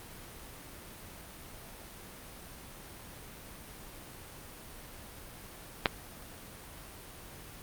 clicks, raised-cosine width 0.3 ms, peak -6 / -20 dBFS, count 2, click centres 5.858 / 5.867 s, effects pink hiss -48 dBFS RMS until 7.62 s + Opus 32 kbps

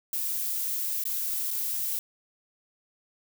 violet noise with dropouts, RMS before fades -30 dBFS, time 0.13-1.99 s, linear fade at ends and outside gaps 2 ms, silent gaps 1.039-1.053 / 1.507-1.511 s, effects none

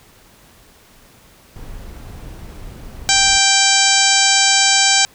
brown noise, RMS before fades -33 dBFS, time 1.56-3.38 s, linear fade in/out 2 ms
harmonic tone, 784 Hz, G5, in tune, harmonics 1 / 2 / 3 / 4 / 5 / 6 / 7 / 8 / 9 / 10, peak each -20 / -20 / -20 / -20 / -20 / -20 / -20 / -20 / -20 / -20 dBFS, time 3.09-5.05 s, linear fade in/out 0 ms
effects pink hiss -48 dBFS RMS until 5.14 s

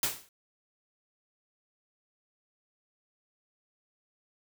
white noise with exponential decay, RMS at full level -25 dBFS, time 0.03-0.29 s, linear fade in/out 2 ms, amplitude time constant 55 ms, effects none

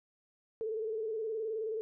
sine tone with vibrato, 440 Hz, A4, in tune, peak -33 dBFS, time 0.61-1.81 s, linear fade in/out 0 ms, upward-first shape square, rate 19 Hz, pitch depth 46 cents each way, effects none

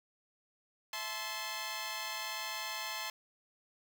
10% pulse chord, A minor, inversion second, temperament equal with one note detuned, 659.3 / 865.4 / 1046.5 Hz, E5 / A5 / C6, 0 / -29 / 0 cents, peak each -38 / -33 / -32 dBFS, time 0.93-3.1 s, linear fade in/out 2 ms, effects none

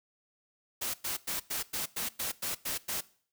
white noise bursts, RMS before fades -34 dBFS, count 10, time 0.81-3.01 s, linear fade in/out 10 ms, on 130 ms, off 100 ms, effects noise-tail reverb RT60 0.5 s tail -20 dB re dry

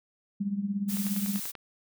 sine tone with tremolo, 200.6 Hz, G3, 40 cents sharp, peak -24 dBFS, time 0.4-1.4 s, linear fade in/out 10 ms, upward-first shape triangle, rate 17 Hz, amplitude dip 80%
blue noise, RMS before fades -36 dBFS, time 0.88-1.52 s, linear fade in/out 20 ms
click train, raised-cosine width 0.3 ms, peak -25 dBFS, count 7, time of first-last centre 0.97-1.553 s, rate 10.3 Hz
effects none

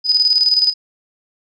sine tone with tremolo, 4990 Hz, D#8, 4 cents sharp, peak -9 dBFS, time 0.04-0.74 s, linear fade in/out 50 ms, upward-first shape square, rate 19 Hz, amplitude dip 55%, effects none

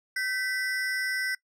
square ring-modulated tone, 1760 Hz, A6, in tune, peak -25 dBFS, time 0.16-1.35 s, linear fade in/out 5 ms, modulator 220 Hz, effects noise-tail reverb RT60 0.1 s tail -21 dB re dry + low-pass 11000 Hz 12 dB/octave

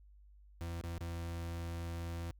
40% pulse tone with dropouts, 84.6 Hz, E2, 45 cents sharp, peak -38 dBFS, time 0.61-2.31 s, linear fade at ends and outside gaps 0 ms, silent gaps 0.812-0.838 / 0.98-1.008 s, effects added 50 Hz sine -57 dBFS peak until 2.39 s

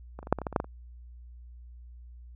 clicks, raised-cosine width 1 ms, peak -26 / -30 / -26 / -6 / -20 / -21 / -16 / -24 / -9 / -15 / -30 dBFS, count 11, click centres 0.19 / 0.229 / 0.271 / 0.326 / 0.387 / 0.417 / 0.468 / 0.527 / 0.562 / 0.601 / 0.644 s, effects added 60 Hz sine -45 dBFS peak until 2.35 s

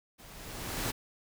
pink noise with level ramp, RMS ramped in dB -53 to -31 dBFS, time 0.18-0.92 s, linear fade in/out 20 ms, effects none

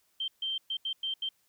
sine tone bursts at uneven times, 3138 Hz, G7, 1 cent sharp, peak -30 dBFS, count 6, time 0.2-0.28 / 0.42-0.58 / 0.7-0.77 / 0.85-0.93 / 1.03-1.14 / 1.22-1.29 s, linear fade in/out 5 ms, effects white hiss -71 dBFS RMS until 1.48 s

